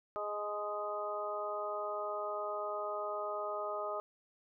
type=harmonic tone with a mistuned harmonic; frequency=207.7 Hz; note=G#3; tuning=in tune; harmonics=2 / 3 / 4 / 5 / 6; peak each=-43 / -39 / -45 / -47 / -40 dBFS; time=0.16-4 s; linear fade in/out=0 ms; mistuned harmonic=4; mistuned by=+17 cents; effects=none